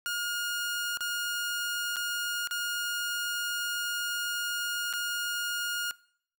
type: tone with dropouts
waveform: sawtooth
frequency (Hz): 1426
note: F6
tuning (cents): +36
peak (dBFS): -26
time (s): 0.06-5.91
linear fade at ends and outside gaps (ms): 0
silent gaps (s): 0.972-1.007 / 1.96-1.967 / 2.473-2.51 / 4.928-4.936
effects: noise-tail reverb RT60 0.6 s tail -22 dB re dry